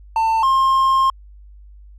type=tone pair in turn; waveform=triangle; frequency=895 / 1064.3 Hz; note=A5 / C6; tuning=+29 / +29 cents; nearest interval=minor third; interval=300 cents; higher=second; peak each=-12 / -10 dBFS; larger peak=second; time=0.16-0.43 / 0.43-1.1 s; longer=second; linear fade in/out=2 ms; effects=added 50 Hz sine -39 dBFS peak until 1.98 s + MP3 96 kbps